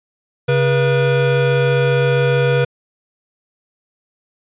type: tone pair together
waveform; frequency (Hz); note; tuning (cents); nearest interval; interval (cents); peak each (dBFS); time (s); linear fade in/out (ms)
square; 136.46 / 484.6; C#3 / B4; -27 / -33; octave + minor seventh; 2194; -16; 0.48-2.65; 10
effects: resampled to 8000 Hz